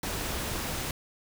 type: noise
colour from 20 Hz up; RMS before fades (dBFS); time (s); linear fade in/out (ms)
pink; -33; 0.03-0.91; 2
effects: none